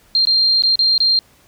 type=tone with dropouts; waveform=sine; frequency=4186 Hz; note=C8; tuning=in tune; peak=-11 dBFS; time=0.15-1.19 s; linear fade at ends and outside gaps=1 ms; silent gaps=0.252-0.271 / 0.622-0.636 / 0.756-0.791 / 0.979-1.003 s; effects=pink hiss -52 dBFS RMS until 1.47 s